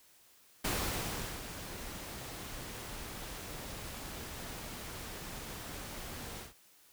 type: noise with ADSR envelope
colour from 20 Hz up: pink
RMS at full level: -33 dBFS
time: 0.64-6.54 s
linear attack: 10 ms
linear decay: 760 ms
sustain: -11 dB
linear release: 150 ms
effects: white hiss -63 dBFS RMS until 6.92 s